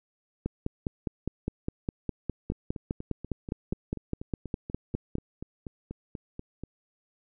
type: two click trains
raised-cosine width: 3 ms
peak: -24 / -16 dBFS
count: 18 / 24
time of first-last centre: 2.52-6.636 / 0.46-5.154 s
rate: 4.13 / 4.9 Hz
effects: none